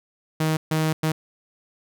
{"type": "tone bursts at uneven times", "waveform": "sawtooth", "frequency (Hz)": 157.4, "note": "D#3", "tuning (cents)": 20, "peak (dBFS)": -16, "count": 3, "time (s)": [[0.4, 0.57], [0.71, 0.93], [1.03, 1.12]], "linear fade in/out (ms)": 5, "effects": []}